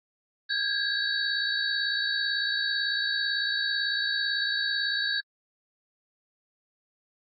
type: tone cluster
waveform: sine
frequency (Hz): 1607 / 1665 / 3860 / 4491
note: G6 / G#6 / B7 / C#8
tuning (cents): +43 / +4 / -40 / +22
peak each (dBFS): -31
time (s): 0.49-5.21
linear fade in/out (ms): 20
effects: AAC 32 kbps